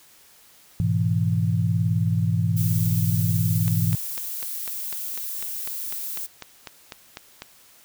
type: chord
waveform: sine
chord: E major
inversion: first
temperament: equal with one note detuned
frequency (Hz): 104.67 / 123.47 / 164.81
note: G#2 / B2 / E3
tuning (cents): +14 / 0 / 0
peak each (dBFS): -22 / -26 / -23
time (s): 0.8-3.95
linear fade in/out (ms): 0
type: noise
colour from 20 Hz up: violet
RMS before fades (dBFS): -31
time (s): 2.56-6.27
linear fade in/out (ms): 20
type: click train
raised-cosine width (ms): 0.2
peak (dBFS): -17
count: 16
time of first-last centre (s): 3.68-7.421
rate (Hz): 4.01
effects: white hiss -53 dBFS RMS until 7.84 s